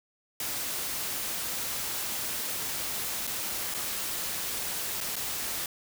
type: noise with dropouts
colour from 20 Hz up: white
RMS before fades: -33 dBFS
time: 0.4-5.66 s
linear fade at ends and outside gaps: 2 ms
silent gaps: 3.269-3.274 / 3.741-3.746 / 5.005-5.01 / 5.157-5.164 s
effects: none